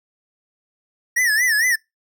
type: tone with vibrato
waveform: square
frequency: 1846 Hz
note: A#6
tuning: 17 cents flat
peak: -16 dBFS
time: 1.16-1.76 s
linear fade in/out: 10 ms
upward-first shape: sine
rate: 4.4 Hz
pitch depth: 160 cents each way
effects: noise-tail reverb RT60 0.2 s tail -26 dB re dry